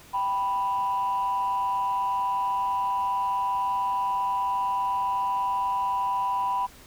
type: tone pair together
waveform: sine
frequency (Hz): 784 / 987.8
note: G5 / B5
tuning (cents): 0 / 0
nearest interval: major third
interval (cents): 400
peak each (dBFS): -29 / -23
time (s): 0.13-6.67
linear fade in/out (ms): 20
effects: tanh soft clip ceiling -19 dBFS + pink hiss -50 dBFS RMS until 6.86 s